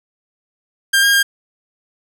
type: tone with pitch steps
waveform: sawtooth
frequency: 1597 / 1620 / 1609 Hz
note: G6 / G#6 / G6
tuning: +32 / -43 / +45 cents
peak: -7 dBFS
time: 0.93-1.23 s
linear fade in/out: 10 ms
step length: 100 ms
effects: none